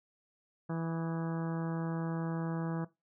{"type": "harmonic tone with a mistuned harmonic", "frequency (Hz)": 164.81, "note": "E3", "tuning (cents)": 0, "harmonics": [1, 2, 3, 4, 5, 6, 7, 8, 9, 10], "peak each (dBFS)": [-34, -40, -44, -46, -48, -50, -51, -52, -53, -54], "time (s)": [0.69, 2.85], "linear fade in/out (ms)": 10, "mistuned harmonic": 8, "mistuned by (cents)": -65, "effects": ["noise-tail reverb RT60 0.2 s tail -17 dB re dry"]}